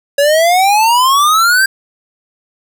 square exponential sweep, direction up, 557 to 1600 Hz, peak -8 dBFS, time 0.18-1.66 s, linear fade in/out 5 ms, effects none

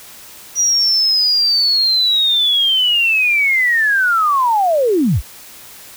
sine linear sweep, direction down, 5820 to 36.42 Hz, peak -11 dBFS, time 0.55-5.22 s, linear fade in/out 50 ms, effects white hiss -38 dBFS RMS until 5.96 s

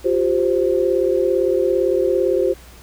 sine chord, F suspended second, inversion none, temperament equal with one note detuned, 354.3 / 392 / 523.3 Hz, F4 / G4 / C5, +25 / 0 / 0 cents, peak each -19 dBFS, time 0.04-2.54 s, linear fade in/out 20 ms, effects added 60 Hz sine -41 dBFS peak until 2.82 s + pink hiss -45 dBFS RMS until 2.82 s

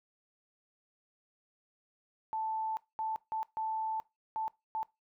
sine tone bursts at uneven times, 880 Hz, A5, in tune, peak -32 dBFS, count 6, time 2.33-2.77 / 2.99-3.16 / 3.32-3.43 / 3.57-4 / 4.36-4.48 / 4.75-4.83 s, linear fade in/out 0 ms, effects noise-tail reverb RT60 0.2 s tail -20 dB re dry

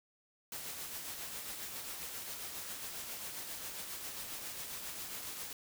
white noise with tremolo, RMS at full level -42 dBFS, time 0.52-5.53 s, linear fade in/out 2 ms, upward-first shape triangle, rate 7.4 Hz, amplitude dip 40%, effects none

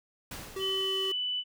pink noise with exponential decay, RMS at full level -38 dBFS, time 0.31-1.23 s, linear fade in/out 5 ms, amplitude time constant 200 ms
square tone, 384 Hz, G4, 36 cents flat, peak -34 dBFS, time 0.56-1.12 s, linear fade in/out 5 ms
sine tone with pitch glide, 3009 to 2985 Hz, F#7 to F#7, +28 to +15 cents, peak -29 dBFS, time 0.59-1.44 s, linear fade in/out 50 ms, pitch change -13 cents, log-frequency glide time 0.74-1.08 s
clicks, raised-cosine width 0.3 ms, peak -35 dBFS, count 7, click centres 0.696 / 0.745 / 0.777 / 0.808 / 0.845 / 1.052 / 1.101 s
effects none

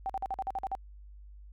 sine tone bursts, 774 Hz, G5, 22 cents flat, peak -30 dBFS, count 9, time 0.06-0.751 s, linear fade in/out 0 ms, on 35 ms, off 47 ms, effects added 50 Hz sine -47 dBFS peak until 1.52 s

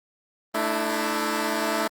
10% pulse chord, A suspended fourth, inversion none, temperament equal with one note detuned, 220 / 299.1 / 329.6 Hz, A3 / D4 / E4, 0 / +32 / 0 cents, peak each -20 dBFS, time 0.54-1.88 s, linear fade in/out 10 ms, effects Opus 32 kbps

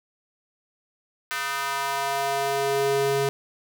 square tone with high-pass filter sweep, 138.59 Hz, C#3, in tune, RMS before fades -25 dBFS, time 1.31-3.29 s, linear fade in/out 0 ms, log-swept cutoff 1500 to 290 Hz, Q 2, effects none

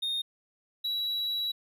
triangle tone pair in turn, 3686 / 3905 Hz, A#7 / B7, -20 / -20 cents, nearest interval minor second, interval 100 cents, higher second, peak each -27 dBFS, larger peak neither, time 0.02-0.22 / 0.84-1.52 s, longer second, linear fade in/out 10 ms, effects none

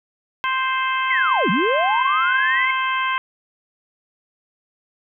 harmonic tone, 523.3 Hz, C5, in tune, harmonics 2 / 3 / 4 / 5 / 6, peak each -21 / -25 / -27 / -29 / -31 dBFS, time 0.44-3.18 s, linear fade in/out 0 ms
sine linear two-way sweep, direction down then up, 2153 to 160 to 2153 Hz, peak -18 dBFS, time 1.1-2.71 s, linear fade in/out 5 ms, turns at 1.5 s
effects none

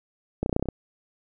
clicks, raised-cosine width 2 ms, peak -12 / -10 / -13 / -9 / -6 / -15 / -11 / -25 / -12 dBFS, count 9, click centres 0.43 / 0.461 / 0.495 / 0.528 / 0.564 / 0.596 / 0.626 / 0.657 / 0.687 s, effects none

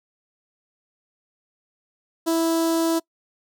sawtooth tone with notch filter, 328.9 Hz, E4, 4 cents flat, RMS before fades -21 dBFS, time 2.26-3 s, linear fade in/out 20 ms, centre 2200 Hz, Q 0.72, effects noise-tail reverb RT60 0.1 s tail -25 dB re dry

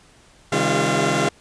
15% pulse tone cluster, 136.1 / 157.9 / 202.1 / 352.6 / 684 Hz, C#3 / D#3 / G#3 / F4 / F5, -31 / +26 / -47 / +17 / -36 cents, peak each -18 dBFS, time 0.52-1.29 s, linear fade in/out 5 ms, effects pink hiss -52 dBFS RMS until 1.4 s + resampled to 22050 Hz

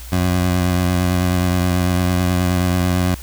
20% pulse tone with vibrato, 90.1 Hz, F#2, 45 cents flat, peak -10 dBFS, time 0.12-3.15 s, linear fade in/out 5 ms, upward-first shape triangle, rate 9.2 Hz, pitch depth 35 cents each way, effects added 60 Hz sine -32 dBFS peak until 3.22 s + white hiss -39 dBFS RMS until 3.22 s

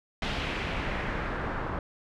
pink noise with low-pass filter sweep, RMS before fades -32 dBFS, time 0.22-1.79 s, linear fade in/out 2 ms, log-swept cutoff 3400 to 1200 Hz, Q 1.5, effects none

